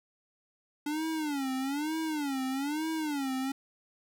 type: tone with vibrato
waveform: square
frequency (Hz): 289.5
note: D4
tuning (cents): -25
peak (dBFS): -31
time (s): 0.86-3.52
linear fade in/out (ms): 5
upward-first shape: sine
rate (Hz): 1.1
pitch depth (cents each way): 180
effects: none